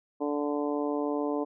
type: harmonic tone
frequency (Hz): 146.2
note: D3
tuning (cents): -7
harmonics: 2 / 3 / 4 / 5 / 6 / 7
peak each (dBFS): -30 / -32 / -35 / -39 / -40 / -40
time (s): 0.2-1.45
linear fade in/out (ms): 20
effects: none